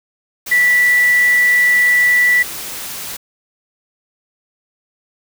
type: tone in noise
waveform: sine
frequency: 1963 Hz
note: B6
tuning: 11 cents flat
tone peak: -9 dBFS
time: 0.51-2.43 s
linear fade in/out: 10 ms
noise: white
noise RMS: -27 dBFS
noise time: 0.46-3.17 s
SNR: +15 dB
effects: none